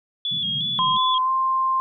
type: tone with vibrato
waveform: sine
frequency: 3346 Hz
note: G#7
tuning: 12 cents sharp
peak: -22 dBFS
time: 0.25-1.18 s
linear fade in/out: 2 ms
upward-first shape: square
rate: 2.8 Hz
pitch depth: 44 cents each way
type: band-pass noise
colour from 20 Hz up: pink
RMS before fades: -36 dBFS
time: 0.31-0.98 s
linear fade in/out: 10 ms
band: 130 to 220 Hz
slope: 48 dB/octave
type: tone with pitch glide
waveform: sine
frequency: 1029 to 1050 Hz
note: C6 to C6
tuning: -29 to +6 cents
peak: -18 dBFS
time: 0.79-1.8 s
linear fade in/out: 0 ms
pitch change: +35 cents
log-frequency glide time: 1.22-1.3 s
effects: none